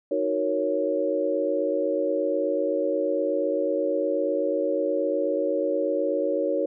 sine chord, D# minor seventh, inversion none, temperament equal, 311.1 / 370 / 466.2 / 554.4 Hz, D#4 / F#4 / A#4 / C#5, 0 / 0 / 0 / 0 cents, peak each -29 / -30 / -28 / -25 dBFS, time 0.11-6.66 s, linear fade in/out 5 ms, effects none

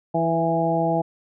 harmonic tone with a mistuned harmonic, 164.81 Hz, E3, in tune, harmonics 1 / 2 / 3 / 4 / 5, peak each -25 / -26 / -28 / -23 / -25 dBFS, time 0.14-1.02 s, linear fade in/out 10 ms, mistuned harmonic 4, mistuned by +16 cents, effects none

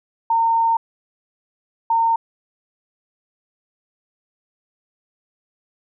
sine tone bursts at uneven times, 914 Hz, A#5, 34 cents flat, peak -14 dBFS, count 2, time 0.3-0.77 / 1.9-2.16 s, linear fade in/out 5 ms, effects none

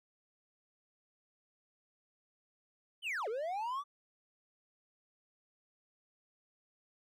triangle linear two-way sweep, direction down then up, 3151 to 408.2 to 1180 Hz, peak -33 dBFS, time 3.02-3.84 s, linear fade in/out 50 ms, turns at 3.28 s, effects none

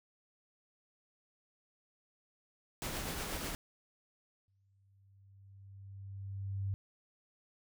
pink noise with tremolo, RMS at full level -38 dBFS, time 2.82-3.55 s, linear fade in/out 0 ms, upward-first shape triangle, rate 8.2 Hz, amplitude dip 35%
sine tone with exponential growth, 98 Hz, G2, in tune, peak -32 dBFS, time 4.48-6.74 s, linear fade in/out 0 ms, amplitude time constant 490 ms
effects none

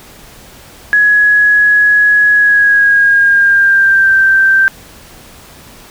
sine tone with pitch glide, 1678 to 1565.6 Hz, G#6 to G6, +17 to -3 cents, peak -5 dBFS, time 0.93-4.68 s, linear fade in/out 0 ms, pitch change -120 cents, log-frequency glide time 2.32-4.15 s, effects pink hiss -37 dBFS RMS until 5.9 s

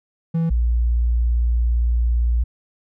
triangle / sine tone pair in turn, 164.81 / 58.81 Hz, E3 / A#1, 0 / +16 cents, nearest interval octave + tritone, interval 1784 cents, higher first, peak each -15 dBFS, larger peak neither, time 0.34-0.5 / 0.5-2.44 s, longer second, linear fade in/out 10 ms, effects none

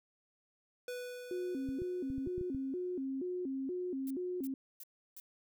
square tone with exponential decay, 493.9 Hz, B4, in tune, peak -39 dBFS, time 0.88-3.05 s, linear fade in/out 2 ms, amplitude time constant 470 ms
sine tone with vibrato, 311.1 Hz, D#4, in tune, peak -35 dBFS, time 1.31-4.54 s, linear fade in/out 2 ms, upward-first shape square, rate 2.1 Hz, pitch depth 260 cents each way
clicks, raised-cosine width 5 ms, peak -32 dBFS, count 8, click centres 1.689 / 1.819 / 2.102 / 2.181 / 2.273 / 2.38 / 2.412 / 2.548 s
violet noise bursts, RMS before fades -49 dBFS, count 4, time 4.07-5.2 s, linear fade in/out 2 ms, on 35 ms, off 330 ms
effects none

